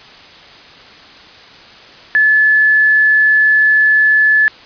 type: tone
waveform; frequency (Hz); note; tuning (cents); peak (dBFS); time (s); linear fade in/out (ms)
sine; 1727; A6; -33; -7; 2.15-4.48; 0
effects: white hiss -38 dBFS RMS until 4.65 s + resampled to 11025 Hz